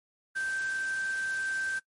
sine tone in noise, 1560 Hz, G6, 9 cents flat, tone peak -29 dBFS, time 0.35-1.8 s, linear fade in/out 20 ms, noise white, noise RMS -44 dBFS, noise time 0.35-1.8 s, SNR +12 dB, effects noise-tail reverb RT60 0.1 s tail -20 dB re dry + MP3 48 kbps

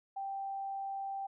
sine tone, 784 Hz, G5, in tune, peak -36 dBFS, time 0.16-1.27 s, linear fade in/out 10 ms, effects none

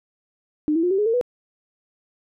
sine tone with pitch steps, 302.9 / 328.4 / 356.1 / 386.1 / 418.6 / 453.8 / 492.1 Hz, D#4 / E4 / F4 / G4 / G#4 / A#4 / B4, -46 / -6 / +34 / -26 / +14 / -47 / -6 cents, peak -17 dBFS, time 0.68-1.212 s, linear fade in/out 0 ms, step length 76 ms, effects none

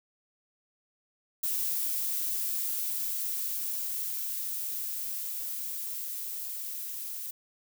violet noise with level ramp, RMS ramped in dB -30 to -38 dBFS, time 1.43-7.31 s, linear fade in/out 5 ms, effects none

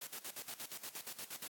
white noise with tremolo, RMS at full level -45 dBFS, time 0.01-1.48 s, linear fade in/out 10 ms, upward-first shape square, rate 8.5 Hz, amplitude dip 80%, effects high-pass 150 Hz 12 dB/octave + AAC 64 kbps

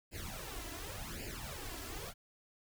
pink noise with flanger, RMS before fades -44 dBFS, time 0.11-2.14 s, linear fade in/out 50 ms, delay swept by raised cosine 0.41 to 3.01 ms, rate 0.89 Hz, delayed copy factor +0.85, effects none

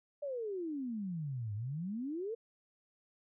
sine exponential two-way sweep, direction down then up, 595 to 100.1 to 475 Hz, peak -36 dBFS, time 0.22-2.35 s, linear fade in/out 10 ms, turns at 1.54 s, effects none

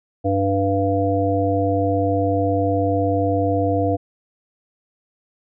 harmonic tone, 98.2 Hz, G2, 4 cents sharp, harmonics 1 / 3 / 5 / 7, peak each -22 / -22 / -22 / -22 dBFS, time 0.24-3.97 s, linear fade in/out 20 ms, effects none

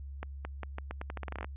accelerating click train, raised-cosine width 0.5 ms, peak -23 dBFS, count 16, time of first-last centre 0.23-1.445 s, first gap 220 ms, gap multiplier 0.83, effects added 69 Hz sine -40 dBFS peak until 1.56 s + resampled to 8000 Hz

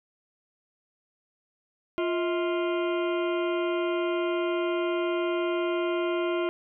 harmonic tone with a mistuned harmonic, 349.2 Hz, F4, in tune, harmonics 1 / 2 / 3 / 4 / 6 / 7 / 8 / 9, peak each -26 / -32 / -36 / -38 / -42 / -43 / -44 / -45 dBFS, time 1.98-6.49 s, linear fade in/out 0 ms, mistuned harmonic 2, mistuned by -140 cents, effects none

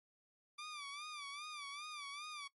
15% pulse tone with vibrato, 1174.7 Hz, D6, in tune, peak -39 dBFS, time 0.58-2.48 s, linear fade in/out 10 ms, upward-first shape sine, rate 2.5 Hz, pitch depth 87 cents each way, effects noise-tail reverb RT60 0.1 s tail -18 dB re dry + MP3 48 kbps

